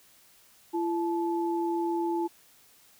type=tone pair together; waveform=sine; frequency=339 / 867 Hz; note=E4 / A5; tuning=+49 / -26 cents; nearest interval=octave + major third; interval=1625 cents; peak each=-27 / -32 dBFS; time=0.73-2.28 s; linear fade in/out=20 ms; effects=white hiss -59 dBFS RMS until 2.99 s